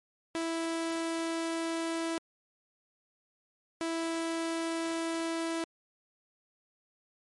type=tone pair in turn; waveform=sawtooth; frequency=329.6 / 329.6 Hz; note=E4 / E4; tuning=0 / 0 cents; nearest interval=unison; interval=0 cents; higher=neither; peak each=-27 dBFS; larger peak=neither; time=0.35-2.18 / 3.81-5.64 s; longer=neither; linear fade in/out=0 ms; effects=MP3 48 kbps